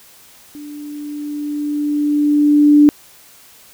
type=tone with level ramp; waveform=sine; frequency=294.3 Hz; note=D4; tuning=4 cents sharp; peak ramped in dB=-30 to -4 dBFS; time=0.55-2.89 s; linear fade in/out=0 ms; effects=white hiss -45 dBFS RMS until 3.73 s